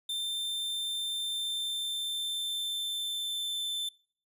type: tone with pitch glide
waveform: 45% pulse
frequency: 3576 to 3537 Hz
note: A7 to A7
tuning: +27 to +8 cents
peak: -31 dBFS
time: 0.09-3.89 s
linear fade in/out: 5 ms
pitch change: -19 cents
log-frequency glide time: 1.19-3.66 s
effects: noise-tail reverb RT60 0.5 s tail -24 dB re dry + resampled to 32000 Hz